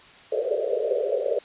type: band-pass noise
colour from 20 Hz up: white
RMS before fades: -25 dBFS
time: 0.32-1.39 s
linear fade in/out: 5 ms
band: 400 to 620 Hz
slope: 96 dB/octave
effects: white hiss -49 dBFS RMS until 1.44 s + resampled to 8000 Hz